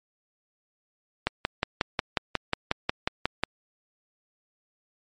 click train, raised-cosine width 0.3 ms, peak -7 dBFS, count 13, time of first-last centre 1.27-3.436 s, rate 5.54 Hz, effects MP3 48 kbps

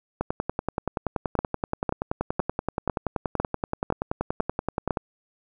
two click trains, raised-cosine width 1 ms, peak -9 / -11 dBFS, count 8 / 51, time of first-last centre 1.39-4.908 / 0.21-4.972 s, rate 1.99 / 10.5 Hz, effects none

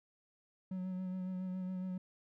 triangle tone with vibrato, 185 Hz, F#3, in tune, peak -35 dBFS, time 0.71-1.98 s, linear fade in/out 5 ms, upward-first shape sine, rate 7.2 Hz, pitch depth 23 cents each way, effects none

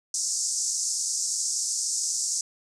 white band-pass noise, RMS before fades -28 dBFS, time 0.14-2.41 s, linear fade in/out 2 ms, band 5300 to 8300 Hz, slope 48 dB/octave, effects none

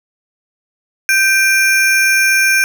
square ring-modulated tone, 1975.5 Hz, B6, in tune, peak -7 dBFS, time 1.09-2.64 s, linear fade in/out 0 ms, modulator 414 Hz, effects none

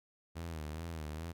sawtooth tone with vibrato, 79.7 Hz, D#2, 42 cents sharp, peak -36 dBFS, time 0.35-1.33 s, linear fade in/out 20 ms, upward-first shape sine, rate 2.4 Hz, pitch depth 97 cents each way, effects none

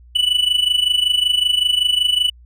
triangle tone with amplitude modulation, 2966 Hz, F#7, 4 cents sharp, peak -9 dBFS, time 0.15-2.3 s, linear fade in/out 10 ms, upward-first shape sine, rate 25.3 Hz, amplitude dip 80%, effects added 60 Hz sine -42 dBFS peak until 2.45 s

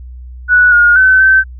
sine tone with pitch steps, 1474 / 1430 / 1523 / 1544 Hz, F#6 / F6 / F#6 / G6, -7 / +41 / +50 / -27 cents, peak -4 dBFS, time 0.48-1.44 s, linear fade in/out 50 ms, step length 240 ms, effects added 62 Hz sine -27 dBFS peak until 1.59 s

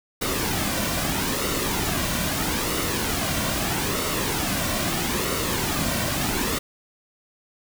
pink noise with flanger, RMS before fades -25 dBFS, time 0.21-6.59 s, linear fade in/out 10 ms, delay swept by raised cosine 1.2 to 2.4 ms, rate 0.78 Hz, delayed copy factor -0.5, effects none

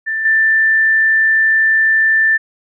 sine tone with level steps, 1774 Hz, A6, 14 cents sharp, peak -16 / -9 dBFS, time 0.06-2.38 s, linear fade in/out 20 ms, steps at 0.25 s, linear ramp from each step 5 ms, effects none

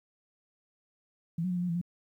sine tone with pitch steps, 166.5 / 184.1 / 178.9 / 176.1 / 178.9 / 168 / 175.5 Hz, E3 / F#3 / F3 / F3 / F3 / E3 / F3, +18 / -8 / +42 / +15 / +42 / +33 / +9 cents, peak -28 dBFS, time 1.38-1.814 s, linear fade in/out 5 ms, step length 62 ms, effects 11-bit

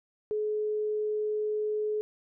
sine tone, 425.2 Hz, G#4, 41 cents sharp, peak -27 dBFS, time 0.31-2.01 s, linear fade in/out 0 ms, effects none

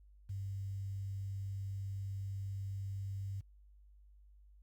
sine tone with quantisation, 98 Hz, G2, in tune, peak -38 dBFS, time 0.29-3.41 s, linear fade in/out 10 ms, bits 11, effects added 50 Hz sine -58 dBFS peak until 4.62 s + Opus 48 kbps

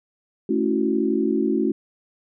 sine chord, F# minor seventh, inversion first, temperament equal with one note detuned, 218.6 / 277.2 / 329.6 / 370 Hz, A3 / C#4 / E4 / F#4, -11 / 0 / 0 / 0 cents, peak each -24 dBFS, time 0.49-1.72 s, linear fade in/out 5 ms, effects none

